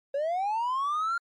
triangle linear sweep, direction up, 542 to 1407 Hz, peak -23 dBFS, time 0.14-1.18 s, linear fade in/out 5 ms, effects tanh soft clip ceiling -20 dBFS + MP3 48 kbps

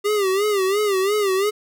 square tone with vibrato, 399.3 Hz, G4, 32 cents sharp, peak -18 dBFS, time 0.04-1.51 s, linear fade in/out 20 ms, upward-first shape sine, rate 2.9 Hz, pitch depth 110 cents each way, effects none

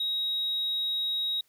triangle tone, 3800 Hz, A#7, 33 cents sharp, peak -24 dBFS, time 0-1.41 s, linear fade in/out 5 ms, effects tanh soft clip ceiling -23 dBFS + white hiss -68 dBFS RMS until 1.48 s

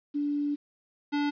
sine / square tone pair in turn, 290.4 / 290.4 Hz, D4 / D4, -19 / -19 cents, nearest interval unison, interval 0 cents, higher neither, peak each -26 dBFS, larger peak neither, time 0.14-0.56 / 1.12-1.31 s, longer first, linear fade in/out 20 ms, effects resampled to 11025 Hz + 10-bit

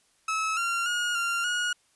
30% pulse tone with pitch steps, 1296 / 1380 / 1436 / 1388 / 1446 Hz, E6 / F6 / F6 / F6 / F#6, -30 / -21 / +48 / -11 / -40 cents, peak -23 dBFS, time 0.28-1.73 s, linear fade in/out 5 ms, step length 290 ms, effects white hiss -66 dBFS RMS until 1.95 s + resampled to 24000 Hz

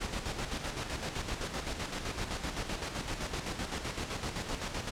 pink noise with tremolo, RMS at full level -35 dBFS, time 0-4.91 s, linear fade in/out 20 ms, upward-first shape square, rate 7.8 Hz, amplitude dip 50%, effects low-pass 7000 Hz 12 dB/octave

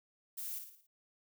violet noise with echo, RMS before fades -42 dBFS, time 0.37-0.59 s, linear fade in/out 10 ms, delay 56 ms, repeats 5, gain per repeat -6 dB, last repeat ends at 0.87 s, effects none

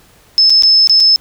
sine tone with dropouts, 5230 Hz, E8, 15 cents flat, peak -5 dBFS, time 0.38-1.16 s, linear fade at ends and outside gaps 0 ms, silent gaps 0.497-0.503 / 0.623-0.634 / 0.873-0.896 / 1.001-1.005 s, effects pink hiss -47 dBFS RMS until 1.2 s

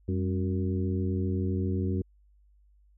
harmonic tone with a mistuned harmonic, 92.5 Hz, F#2, in tune, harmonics 1 / 2 / 3 / 4 / 5, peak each -28 / -32 / -35 / -35 / -43 dBFS, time 0.08-2.02 s, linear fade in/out 5 ms, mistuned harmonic 2, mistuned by +110 cents, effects added 50 Hz sine -58 dBFS peak until 2.97 s

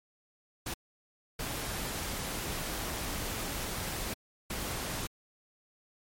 pink noise bursts at uneven times, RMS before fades -36 dBFS, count 3, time 0.66-0.74 / 1.39-4.14 / 4.5-5.07 s, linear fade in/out 5 ms, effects MP3 64 kbps

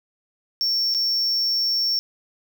triangle tone with dropouts, 5460 Hz, F8, 40 cents flat, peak -18 dBFS, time 0.61-1.99 s, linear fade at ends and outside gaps 0 ms, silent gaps 0.94-0.947 s, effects none

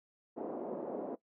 white band-pass noise, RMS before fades -40 dBFS, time 0.36-1.16 s, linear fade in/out 20 ms, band 230 to 610 Hz, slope 24 dB/octave, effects noise-tail reverb RT60 0.1 s tail -18 dB re dry

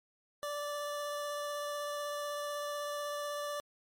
25% pulse tone with vibrato, 584 Hz, D5, 10 cents flat, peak -32 dBFS, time 0.43-3.6 s, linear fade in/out 0 ms, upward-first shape triangle, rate 16 Hz, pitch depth 9 cents each way, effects MP3 64 kbps

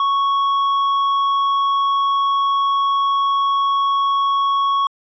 sine tone with hard clipping, 1108.7 Hz, C#6, in tune, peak -16 dBFS, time 0-4.87 s, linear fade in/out 2 ms, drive 5 dB, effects resampled to 16000 Hz

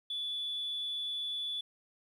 sine tone, 3452 Hz, A7, 34 cents flat, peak -33 dBFS, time 0.1-1.61 s, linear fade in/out 5 ms, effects tanh soft clip ceiling -29 dBFS + 11-bit

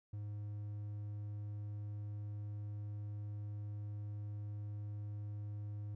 triangle tone, 103.83 Hz, G#2, in tune, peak -39 dBFS, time 0.13-5.95 s, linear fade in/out 5 ms, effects none

